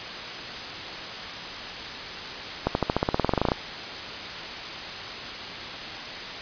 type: accelerating click train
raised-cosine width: 1 ms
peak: -7 dBFS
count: 17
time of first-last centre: 2.67-3.518 s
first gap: 81 ms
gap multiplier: 0.94
effects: white hiss -34 dBFS RMS until 6.41 s + resampled to 11025 Hz